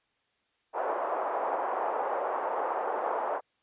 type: band-pass noise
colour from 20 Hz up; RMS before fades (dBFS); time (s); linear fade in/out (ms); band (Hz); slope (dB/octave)
white; -31; 0.73-3.41; 50; 470 to 1000; 24
effects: white hiss -73 dBFS RMS until 3.62 s + resampled to 8000 Hz